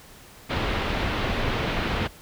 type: low-pass noise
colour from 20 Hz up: pink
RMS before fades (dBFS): -26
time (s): 0.49-2.08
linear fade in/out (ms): 20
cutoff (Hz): 3700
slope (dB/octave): 24
effects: pink hiss -48 dBFS RMS until 2.21 s